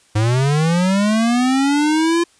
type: linear sweep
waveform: square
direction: up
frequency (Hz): 103.3 to 345.2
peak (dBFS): -14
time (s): 0.15-2.24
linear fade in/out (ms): 10
effects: white hiss -54 dBFS RMS until 2.39 s + resampled to 22050 Hz